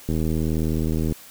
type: click train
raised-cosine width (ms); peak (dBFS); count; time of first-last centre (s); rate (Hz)
3; -12; 83; 0.09-1.123; 79.4
effects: white hiss -45 dBFS RMS until 1.3 s